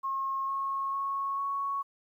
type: tone with pitch steps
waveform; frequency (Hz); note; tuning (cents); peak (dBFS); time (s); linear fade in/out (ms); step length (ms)
sine; 1080 / 1090 / 1100.1 / 1110.4; C#6 / C#6 / C#6 / C#6; -45 / -29 / -14 / +3; -29; 0.03-1.83; 20; 450
effects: 11-bit